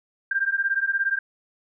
sine beating tone pair, 1581 / 1598 Hz, G6 / G6, +14 / +33 cents, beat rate 17 Hz, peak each -24 dBFS, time 0.31-1.19 s, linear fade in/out 5 ms, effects none

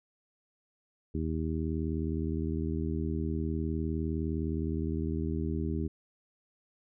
harmonic tone, 79.6 Hz, D#2, 40 cents sharp, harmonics 1 / 2 / 3 / 4 / 5, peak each -33 / -36 / -36 / -37 / -40 dBFS, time 1.14-5.88 s, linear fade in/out 10 ms, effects none

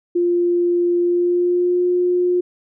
sine tone with pitch glide, 349.2 to 357.2 Hz, F4 to F4, 0 to +39 cents, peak -14 dBFS, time 0.15-2.41 s, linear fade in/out 10 ms, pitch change +39 cents, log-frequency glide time 1-1.84 s, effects none

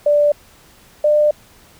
sine tone pair in turn, 587.3 / 598.3 Hz, D5 / D5, 0 / +32 cents, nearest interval unison, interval 32 cents, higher second, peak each -10 dBFS, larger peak neither, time 0.06-0.32 / 1.04-1.31 s, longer second, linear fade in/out 5 ms, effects pink hiss -48 dBFS RMS until 1.79 s

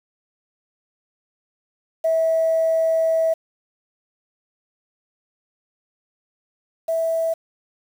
sine tone pair in turn, 650 / 655.3 Hz, E5 / E5, -24 / -10 cents, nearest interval unison, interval 14 cents, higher second, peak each -15 / -18 dBFS, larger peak first, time 2.04-3.34 / 6.88-7.34 s, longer first, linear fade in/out 10 ms, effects tanh soft clip ceiling -11 dBFS + 7-bit

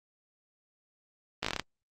slowing click train, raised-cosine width 0.2 ms, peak -12 dBFS, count 8, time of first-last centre 1.43-1.596 s, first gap 16 ms, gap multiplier 1.13, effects Opus 24 kbps

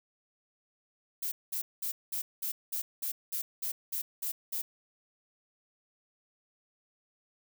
violet noise bursts, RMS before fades -34 dBFS, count 12, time 1.22-4.62 s, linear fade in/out 10 ms, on 100 ms, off 200 ms, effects none

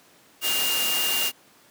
sine tone in noise, 2816 Hz, F7, 14 cents sharp, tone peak -25 dBFS, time 0.41-1.32 s, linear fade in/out 50 ms, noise white, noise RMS -26 dBFS, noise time 0.41-1.32 s, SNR -2 dB, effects pink hiss -55 dBFS RMS until 1.7 s + high-pass 200 Hz 12 dB/octave

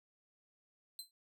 sawtooth tone with exponential decay, 4094 Hz, C8, 38 cents flat, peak -37 dBFS, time 0.99-1.11 s, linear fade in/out 1 ms, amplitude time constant 25 ms, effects none

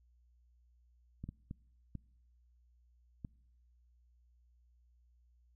clicks, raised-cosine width 5 ms, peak -30 dBFS, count 5, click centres 1.24 / 1.29 / 1.511 / 1.953 / 3.248 s, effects noise-tail reverb RT60 0.9 s tail -26 dB re dry + added 60 Hz sine -65 dBFS peak until 5.55 s

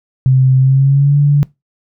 sine tone with pitch glide, 130.81 to 144.31 Hz, C3 to D3, 0 to -30 cents, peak -6 dBFS, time 0.26-1.43 s, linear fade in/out 0 ms, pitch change +170 cents, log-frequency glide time 0.58-1.18 s, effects noise-tail reverb RT60 0.2 s tail -22 dB re dry

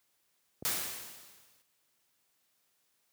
click, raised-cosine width 2 ms, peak -29 dBFS, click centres 0.625 s
white noise with exponential decay, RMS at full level -30 dBFS, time 0.65-1.62 s, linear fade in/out 0 ms, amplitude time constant 210 ms
effects white hiss -75 dBFS RMS until 3.12 s + high-pass 80 Hz 12 dB/octave

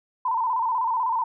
sine tone with vibrato, 957 Hz, A#5, 45 cents sharp, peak -21 dBFS, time 0.25-1.24 s, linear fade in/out 5 ms, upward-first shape square, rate 16 Hz, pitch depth 87 cents each way, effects none

